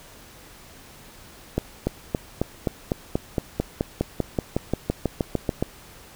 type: accelerating click train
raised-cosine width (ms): 2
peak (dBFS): -8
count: 21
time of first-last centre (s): 1.58-5.625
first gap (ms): 290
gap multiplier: 0.96
effects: pink hiss -47 dBFS RMS until 6.15 s